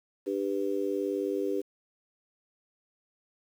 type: harmonic tone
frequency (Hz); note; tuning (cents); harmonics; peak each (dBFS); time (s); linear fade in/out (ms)
98.9; G2; +16; 3 / 4 / 5; -33 / -30 / -34; 0.26-1.62; 20
effects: 9-bit